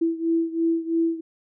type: beating tone pair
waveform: sine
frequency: 329.6 / 332.6 Hz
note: E4 / E4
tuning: 0 / +16 cents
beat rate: 3 Hz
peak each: -22 / -25 dBFS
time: 0.01-1.21 s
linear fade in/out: 10 ms
effects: none